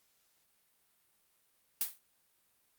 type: noise with exponential decay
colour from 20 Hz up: blue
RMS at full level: -28 dBFS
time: 1.81-1.99 s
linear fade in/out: 2 ms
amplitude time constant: 37 ms
effects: white hiss -73 dBFS RMS until 2.78 s + Opus 48 kbps